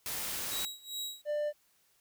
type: noise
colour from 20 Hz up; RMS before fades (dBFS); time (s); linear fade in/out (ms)
white; -37; 0.06-0.65; 0
type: tone with tremolo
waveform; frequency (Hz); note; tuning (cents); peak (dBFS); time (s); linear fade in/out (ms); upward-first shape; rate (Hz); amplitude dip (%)
sawtooth; 3852; B7; -44; -32; 0.51-1.22; 10; sine; 2.5; 90
type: tone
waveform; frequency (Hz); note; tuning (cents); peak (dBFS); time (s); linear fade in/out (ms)
triangle; 594; D5; +20; -28; 1.25-1.53; 50
effects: white hiss -70 dBFS RMS until 2 s